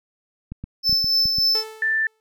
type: clicks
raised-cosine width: 5 ms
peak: -19 dBFS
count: 7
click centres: 0.52 / 0.64 / 0.895 / 0.928 / 1.044 / 1.256 / 1.385 s
type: tone with tremolo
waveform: triangle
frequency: 5274 Hz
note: E8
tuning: in tune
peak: -14 dBFS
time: 0.83-1.64 s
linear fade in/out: 50 ms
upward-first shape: sine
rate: 3.5 Hz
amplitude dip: 40%
type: tone with exponential decay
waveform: sawtooth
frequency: 438.4 Hz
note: A4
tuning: 6 cents flat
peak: -23 dBFS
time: 1.55-2.2 s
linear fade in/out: 0 ms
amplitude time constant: 140 ms
type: tone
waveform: sine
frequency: 1770 Hz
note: A6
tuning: 10 cents sharp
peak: -18 dBFS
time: 1.82-2.07 s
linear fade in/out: 2 ms
effects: none